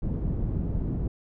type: low-pass noise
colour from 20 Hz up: pink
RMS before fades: -28 dBFS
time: 0.02-1.08 s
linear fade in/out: 5 ms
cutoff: 230 Hz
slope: 12 dB/octave
effects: none